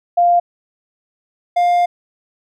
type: tone pair in turn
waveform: sine / triangle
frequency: 698.5 / 703.8 Hz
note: F5 / F5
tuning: 0 / +13 cents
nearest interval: unison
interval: 13 cents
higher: second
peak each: -9 dBFS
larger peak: neither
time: 0.17-0.4 / 1.56-1.86 s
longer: second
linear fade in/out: 10 ms
effects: none